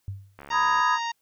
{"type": "tone with exponential decay", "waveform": "sine", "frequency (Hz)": 98, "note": "G2", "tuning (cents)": 0, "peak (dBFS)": -27, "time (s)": [0.08, 0.41], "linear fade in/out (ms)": 0, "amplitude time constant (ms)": 71}
{"type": "click train", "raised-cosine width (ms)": 0.5, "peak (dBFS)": -27, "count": 30, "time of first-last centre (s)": [0.39, 0.8], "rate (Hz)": 70.8}
{"type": "harmonic tone", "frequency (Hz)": 931, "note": "A#5", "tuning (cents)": -2, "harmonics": [1, 2, 3, 4, 5, 6, 7], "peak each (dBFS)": [-28, -34, -38, -40, -42, -44, -45], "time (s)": [0.5, 1.12], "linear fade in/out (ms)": 10}
{"type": "chord", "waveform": "sine", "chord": "G# minor", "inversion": "first", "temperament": "just", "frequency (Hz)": [996.7, 1245.9, 1661.2], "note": ["B5", "D#6", "G#6"], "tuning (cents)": [16, 2, 0], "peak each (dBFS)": [-23, -24, -27], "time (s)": [0.51, 0.99], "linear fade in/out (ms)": 50}
{"effects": ["white hiss -72 dBFS RMS until 1.21 s"]}